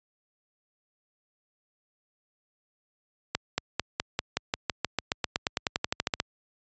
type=accelerating click train; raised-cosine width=0.2 ms; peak=-8 dBFS; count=23; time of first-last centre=3.35-6.201 s; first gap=230 ms; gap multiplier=0.94; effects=high-pass 60 Hz 12 dB/octave + resampled to 16000 Hz